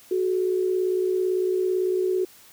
sine tone pair together, 370 / 427.9 Hz, F#4 / A4, 0 / -48 cents, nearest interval minor third, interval 252 cents, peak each -21 / -29 dBFS, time 0.11-2.25 s, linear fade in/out 5 ms, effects white hiss -51 dBFS RMS until 2.52 s

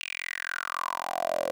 10% pulse tone with high-pass filter sweep, 43.65 Hz, F1, in tune, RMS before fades -32 dBFS, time 0.01-1.51 s, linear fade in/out 0 ms, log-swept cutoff 2700 to 510 Hz, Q 7.3, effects none

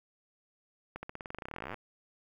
accelerating click train, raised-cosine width 0.5 ms, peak -25 dBFS, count 28, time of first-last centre 0.96-1.743 s, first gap 70 ms, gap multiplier 0.92, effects 10-bit

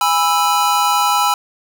square chord, E major, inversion first, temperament just, 824.1 / 988.9 / 1318.5 Hz, G#5 / B5 / E6, -14 / +2 / 0 cents, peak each -18 dBFS, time 0.01-1.34 s, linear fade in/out 2 ms, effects none

